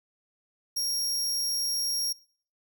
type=tone; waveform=sawtooth; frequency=5588 Hz; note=F8; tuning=in tune; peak=-24 dBFS; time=0.76-2.13 s; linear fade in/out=10 ms; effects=noise-tail reverb RT60 0.5 s tail -23 dB re dry